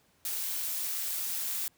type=noise with amplitude modulation; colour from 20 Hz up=blue; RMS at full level=-32 dBFS; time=0.25-1.68 s; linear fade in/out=2 ms; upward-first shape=sine; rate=173 Hz; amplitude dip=35%; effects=pink hiss -67 dBFS RMS until 1.77 s + high-pass 60 Hz 12 dB/octave